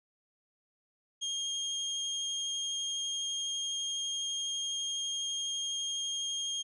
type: tone with vibrato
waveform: 30% pulse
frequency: 3230 Hz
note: G#7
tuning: 49 cents flat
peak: -30 dBFS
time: 1.21-6.63 s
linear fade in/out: 20 ms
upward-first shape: triangle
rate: 12 Hz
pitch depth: 11 cents each way
effects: resampled to 24000 Hz